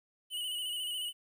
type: tone with vibrato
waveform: square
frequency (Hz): 2960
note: F#7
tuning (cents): 0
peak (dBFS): -35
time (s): 0.3-1.13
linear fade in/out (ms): 50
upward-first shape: square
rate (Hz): 14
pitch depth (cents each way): 39
effects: 12-bit